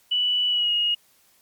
sine tone with pitch glide, 2960 to 2874 Hz, F#7 to F7, 0 to +49 cents, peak -19 dBFS, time 0.11-0.95 s, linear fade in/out 10 ms, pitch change -51 cents, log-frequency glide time 0.48-0.72 s, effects white hiss -60 dBFS RMS until 1.41 s + MP3 96 kbps

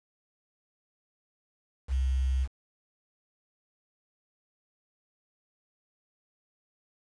sine tone with quantisation, 65.41 Hz, C2, in tune, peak -24 dBFS, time 1.88-2.48 s, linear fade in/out 50 ms, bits 8, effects resampled to 22050 Hz

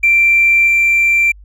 triangle tone with level steps, 2355 Hz, D7, 4 cents sharp, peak -4 / -6 dBFS, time 0.03-1.32 s, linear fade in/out 10 ms, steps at 0.67 s, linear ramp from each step 5 ms, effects tanh soft clip ceiling -5 dBFS + added 50 Hz sine -36 dBFS peak until 1.44 s

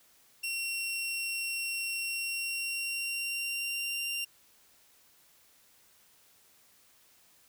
sawtooth tone with pitch glide, 2733 to 2776 Hz, F7 to F7, -38 to -11 cents, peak -29 dBFS, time 0.43-4.25 s, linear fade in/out 10 ms, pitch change +27 cents, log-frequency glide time 1.97-4.09 s, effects white hiss -63 dBFS RMS until 7.48 s

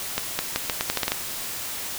accelerating click train, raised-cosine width 0.2 ms, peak -5 dBFS, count 10, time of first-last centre 0.18-1.119 s, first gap 210 ms, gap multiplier 0.81, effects white hiss -32 dBFS RMS until 1.98 s

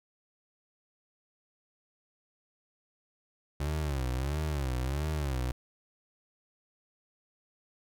30% pulse tone with vibrato, 69.5 Hz, C#2, 5 cents sharp, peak -27 dBFS, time 3.6-5.52 s, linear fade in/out 5 ms, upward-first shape sine, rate 1.5 Hz, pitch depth 190 cents each way, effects none

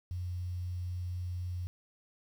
sine tone with quantisation, 89.6 Hz, F2, 45 cents sharp, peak -34 dBFS, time 0.11-1.67 s, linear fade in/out 0 ms, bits 10, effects none

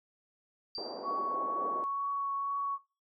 sine tone with exponential decay, 4699 Hz, D8, in tune, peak -35 dBFS, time 0.75-1.35 s, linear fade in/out 1 ms, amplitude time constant 130 ms
pink band-pass noise, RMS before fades -41 dBFS, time 0.78-1.84 s, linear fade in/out 0 ms, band 320 to 840 Hz, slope 24 dB/octave
sine tone with vibrato, 1116 Hz, C#6, 11 cents sharp, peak -30 dBFS, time 1.03-2.79 s, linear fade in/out 50 ms, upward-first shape triangle, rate 2.1 Hz, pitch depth 11 cents each way
effects noise-tail reverb RT60 0.3 s tail -19 dB re dry + MP3 48 kbps

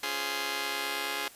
5% pulse chord, Db major seventh, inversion none, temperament just, 277.2 / 346.5 / 415.8 / 519.7 Hz, Db4 / F4 / Ab4 / C5, 0 / -14 / +2 / -12 cents, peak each -29 / -28 / -24 / -28 dBFS, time 0.03-1.28 s, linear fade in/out 2 ms, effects white hiss -52 dBFS RMS until 1.35 s + resampled to 32000 Hz

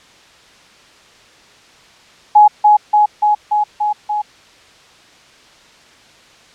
sine tone with echo, 839 Hz, G#5, 17 cents sharp, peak -3 dBFS, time 2.35-2.48 s, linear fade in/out 10 ms, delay 290 ms, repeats 6, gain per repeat -2 dB, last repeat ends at 4.22 s, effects white hiss -45 dBFS RMS until 6.54 s + low-pass 5000 Hz 12 dB/octave

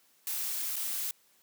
blue noise with dropouts, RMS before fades -34 dBFS, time 0.27-1.11 s, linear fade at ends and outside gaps 1 ms, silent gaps 0.759-0.765 s, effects white hiss -66 dBFS RMS until 1.42 s + high-pass 150 Hz 12 dB/octave

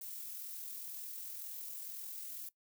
violet noise with amplitude modulation, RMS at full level -44 dBFS, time 0.01-2.49 s, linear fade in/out 5 ms, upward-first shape sine, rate 42 Hz, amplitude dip 30%, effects noise-tail reverb RT60 0.1 s tail -19 dB re dry

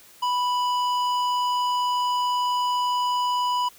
sine tone with hard clipping, 987.8 Hz, B5, in tune, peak -23 dBFS, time 0.22-3.69 s, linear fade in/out 10 ms, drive 11 dB, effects white hiss -51 dBFS RMS until 3.78 s

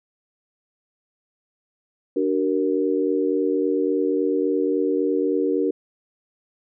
sine chord, D augmented, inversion none, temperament equal with one note detuned, 293.7 / 377.3 / 466.2 Hz, D4 / F#4 / A#4, 0 / +34 / 0 cents, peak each -23 dBFS, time 2.16-5.71 s, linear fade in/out 5 ms, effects none

